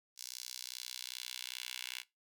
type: tone with high-pass filter sweep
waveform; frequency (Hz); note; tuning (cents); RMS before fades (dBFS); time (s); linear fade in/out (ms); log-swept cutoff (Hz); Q
10% pulse; 62.5; B1; +21; -45; 0.16-2.04; 50; 5300 to 2700; 1.8
effects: noise-tail reverb RT60 0.2 s tail -19 dB re dry